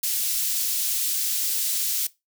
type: high-pass noise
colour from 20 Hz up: white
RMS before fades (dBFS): -25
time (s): 0.03-2.07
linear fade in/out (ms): 5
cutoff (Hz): 4000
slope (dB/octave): 12
effects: noise-tail reverb RT60 0.2 s tail -19 dB re dry